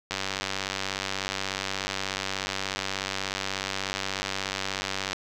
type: click train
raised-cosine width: 0.2 ms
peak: -11 dBFS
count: 486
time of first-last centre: 0.11-5.131 s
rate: 96.6 Hz
effects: none